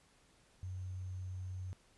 sine tone with sample-and-hold, 92.5 Hz, F#2, in tune, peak -40 dBFS, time 0.63-1.73 s, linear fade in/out 0 ms, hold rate 6300 Hz, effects pink hiss -68 dBFS RMS until 1.97 s + resampled to 24000 Hz

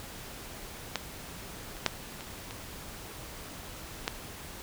clicks, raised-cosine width 0.2 ms, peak -11 / -29 / -6 / -24 / -23 / -11 dBFS, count 6, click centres 0.957 / 1.768 / 1.863 / 2.208 / 2.509 / 4.079 s, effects pink hiss -44 dBFS RMS until 4.62 s

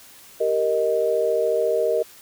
sine chord, Eb major, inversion first, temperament equal, 392 / 466.2 / 622.3 Hz, G4 / Bb4 / Eb5, 0 / 0 / 0 cents, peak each -26 / -21 / -22 dBFS, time 0.4-2.03 s, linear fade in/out 10 ms, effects white hiss -47 dBFS RMS until 2.21 s

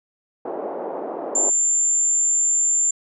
white band-pass noise, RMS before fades -29 dBFS, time 0.45-1.5 s, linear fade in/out 5 ms, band 300 to 740 Hz, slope 24 dB/octave
sine tone, 7250 Hz, A#8, 49 cents flat, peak -16 dBFS, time 1.35-2.91 s, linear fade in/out 5 ms
effects none

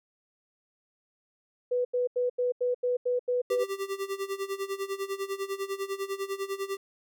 sine tone bursts, 493.9 Hz, B4, in tune, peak -24 dBFS, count 9, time 1.71-3.642 s, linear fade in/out 10 ms, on 140 ms, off 84 ms
square tone with tremolo, 392 Hz, G4, in tune, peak -29 dBFS, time 3.5-6.77 s, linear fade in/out 2 ms, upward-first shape sine, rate 10 Hz, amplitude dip 85%
effects none

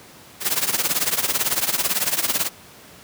white noise with tremolo, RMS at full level -18 dBFS, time 0.4-2.5 s, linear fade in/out 50 ms, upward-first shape triangle, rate 18 Hz, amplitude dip 90%, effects pink hiss -45 dBFS RMS until 3.03 s + high-pass 100 Hz 12 dB/octave

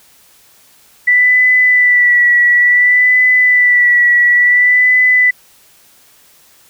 sine tone with vibrato, 1970 Hz, B6, 5 cents flat, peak -6 dBFS, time 1.07-5.31 s, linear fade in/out 10 ms, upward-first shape sine, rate 0.57 Hz, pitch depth 30 cents each way, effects white hiss -47 dBFS RMS until 6.69 s

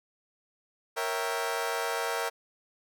20% pulse chord, A# diminished seventh, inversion none, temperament equal, 466.2 / 554.4 / 659.3 / 784 Hz, A#4 / C#5 / E5 / G5, 0 / 0 / 0 / 0 cents, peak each -28 / -32 / -30 / -31 dBFS, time 0.96-2.3 s, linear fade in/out 20 ms, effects none

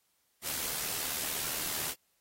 white noise with amplitude modulation, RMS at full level -33 dBFS, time 0.42-1.95 s, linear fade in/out 50 ms, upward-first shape sine, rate 77.5 Hz, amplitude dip 45%, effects white hiss -74 dBFS RMS until 2.2 s + AAC 48 kbps

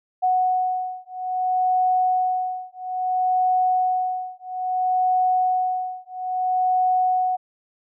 sine beating tone pair, 738 / 738.6 Hz, F#5 / F#5, -5 / -3 cents, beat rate 0.6 Hz, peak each -22 dBFS, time 0.22-7.37 s, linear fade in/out 20 ms, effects none

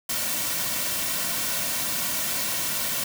white noise with comb filter, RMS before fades -27 dBFS, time 0.09-3.04 s, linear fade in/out 5 ms, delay 2.4 ms, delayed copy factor -0.55, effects none

